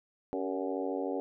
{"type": "harmonic tone with a mistuned harmonic", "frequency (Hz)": 93.4, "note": "F#2", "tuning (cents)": 17, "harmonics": [3, 4, 5, 6, 7, 8, 9], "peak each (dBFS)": [-36, -37, -37, -39, -45, -42, -47], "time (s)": [0.33, 1.2], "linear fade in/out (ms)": 0, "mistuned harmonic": 4, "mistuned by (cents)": 51, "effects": []}